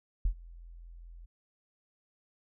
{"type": "tone with ADSR envelope", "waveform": "sine", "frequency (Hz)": 42.4, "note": "E1", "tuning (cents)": 50, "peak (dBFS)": -22, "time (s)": [0.25, 1.26], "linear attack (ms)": 4, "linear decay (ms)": 79, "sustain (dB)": -24, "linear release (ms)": 12, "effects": []}